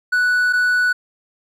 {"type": "tone pair in turn", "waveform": "triangle", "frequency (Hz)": [1480, 1480], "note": ["F#6", "F#6"], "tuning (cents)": [0, 0], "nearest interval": "unison", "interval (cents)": 0, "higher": "neither", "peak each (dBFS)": -12, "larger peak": "neither", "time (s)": [[0.12, 0.53], [0.53, 0.93]], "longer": "first", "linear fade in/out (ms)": 10, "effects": []}